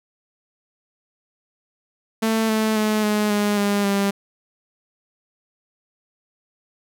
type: tone with pitch steps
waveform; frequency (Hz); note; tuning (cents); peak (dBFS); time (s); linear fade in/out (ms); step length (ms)
sawtooth; 222.5 / 218.4 / 214.4 / 210.5 / 206.6 / 202.9 / 199.14; A3 / A3 / A3 / G#3 / G#3 / G#3 / G3; +20 / -13 / -45 / +24 / -9 / -40 / +28; -14; 2.22-4.11; 10; 270
effects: none